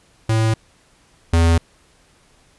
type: tone pair in turn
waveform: square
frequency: 111.3 / 83.38 Hz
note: A2 / E2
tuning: +20 / +20 cents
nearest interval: perfect fourth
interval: 500 cents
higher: first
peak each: -15 / -12 dBFS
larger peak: second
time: 0.29-0.54 / 1.33-1.58 s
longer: neither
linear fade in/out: 5 ms
effects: pink hiss -55 dBFS RMS until 2.58 s + resampled to 24000 Hz